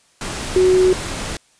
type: tone in noise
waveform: sine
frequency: 370 Hz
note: F#4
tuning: in tune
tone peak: -10 dBFS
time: 0.56-0.93 s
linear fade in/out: 2 ms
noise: pink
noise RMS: -26 dBFS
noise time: 0.21-1.37 s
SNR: +13 dB
effects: white hiss -56 dBFS RMS until 1.59 s + resampled to 22050 Hz